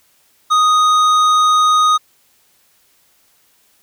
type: tone with hard clipping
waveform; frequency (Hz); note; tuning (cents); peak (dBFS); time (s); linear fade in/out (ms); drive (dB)
sine; 1244.5; D#6; 0; -11; 0.5-1.98; 20; 10
effects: white hiss -56 dBFS RMS until 3.82 s